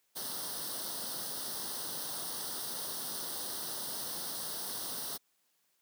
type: noise with comb filter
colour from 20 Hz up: white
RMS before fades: -39 dBFS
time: 0.15-5.18 s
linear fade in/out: 20 ms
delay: 0.21 ms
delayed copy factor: +0.85
effects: white hiss -75 dBFS RMS until 5.81 s + high-pass 150 Hz 12 dB/octave